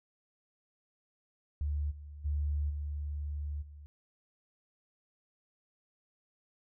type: tone with level steps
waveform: sine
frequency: 73.42 Hz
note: D2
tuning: in tune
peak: -30 / -44 / -29 / -34 / -47 dBFS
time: 1.61-3.86 s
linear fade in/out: 0 ms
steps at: 1.9 / 2.24 / 2.69 / 3.61 s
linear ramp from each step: 20 ms
effects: none